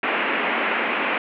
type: band-pass noise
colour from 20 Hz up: white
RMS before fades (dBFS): -23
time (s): 0.03-1.18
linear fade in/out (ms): 2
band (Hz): 210 to 2700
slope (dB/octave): 48
effects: none